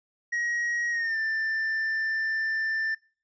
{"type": "tone with pitch glide", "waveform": "triangle", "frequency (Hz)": [1895, 1778.3], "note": ["A#6", "A6"], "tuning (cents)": [28, 18], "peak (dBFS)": -24, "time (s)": [0.32, 2.95], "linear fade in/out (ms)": 10, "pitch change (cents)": -110, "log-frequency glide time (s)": [0.9, 1.18], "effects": ["noise-tail reverb RT60 0.4 s tail -25 dB re dry", "resampled to 16000 Hz"]}